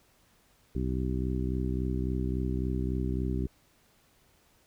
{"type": "harmonic tone", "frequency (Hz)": 63.6, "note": "C2", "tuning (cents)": -48, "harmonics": [1, 2, 3, 4, 5, 6], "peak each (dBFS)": [-31, -34, -36, -37, -38, -39], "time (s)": [0.75, 3.47], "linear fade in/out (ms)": 5, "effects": ["pink hiss -65 dBFS RMS until 4.66 s"]}